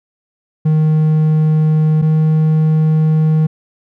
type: tone pair in turn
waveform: triangle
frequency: 155.56 / 156.64 Hz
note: D#3 / D#3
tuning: 0 / +12 cents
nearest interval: unison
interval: 12 cents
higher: second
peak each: -7 dBFS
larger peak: neither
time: 0.65-2.02 / 2.02-3.47 s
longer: second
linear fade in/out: 10 ms
effects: none